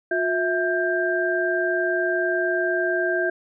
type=tone cluster; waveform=sine; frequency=358.9 / 655 / 1586 Hz; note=F4 / E5 / G6; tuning=+47 / -11 / +20 cents; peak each=-24 / -25 / -24 dBFS; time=0.11-3.3 s; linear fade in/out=5 ms; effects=none